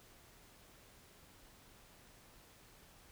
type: silence
effects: pink hiss -62 dBFS RMS until 3.11 s